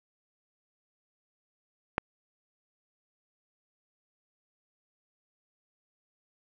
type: click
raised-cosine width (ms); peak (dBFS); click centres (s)
0.5; -10; 1.981
effects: none